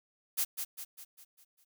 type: noise with echo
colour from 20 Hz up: blue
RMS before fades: -30 dBFS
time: 0.37-0.45 s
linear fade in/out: 20 ms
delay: 200 ms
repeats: 6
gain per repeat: -6 dB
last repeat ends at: 1.65 s
effects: none